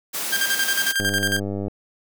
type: high-pass noise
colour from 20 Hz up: white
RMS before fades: -27 dBFS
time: 0.13-0.93 s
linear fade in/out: 20 ms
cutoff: 150 Hz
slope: 96 dB/octave
type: tone with tremolo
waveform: sawtooth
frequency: 1593 Hz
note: G6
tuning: 27 cents sharp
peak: -15 dBFS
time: 0.32-1.4 s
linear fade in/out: 10 ms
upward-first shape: square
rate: 11 Hz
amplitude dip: 65%
type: click train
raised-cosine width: 2 ms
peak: -15 dBFS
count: 69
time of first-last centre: 1-1.681 s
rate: 99.8 Hz
effects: none